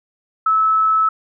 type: tone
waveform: sine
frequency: 1302 Hz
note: E6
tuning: 22 cents flat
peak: -12 dBFS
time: 0.46-1.09 s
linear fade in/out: 5 ms
effects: none